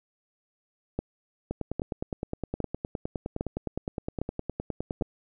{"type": "two click trains", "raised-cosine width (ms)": 2, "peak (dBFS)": [-15, -17], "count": [6, 35], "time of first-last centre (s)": [[0.99, 5.022], [1.51, 5.012]], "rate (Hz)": [1.24, 9.71], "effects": []}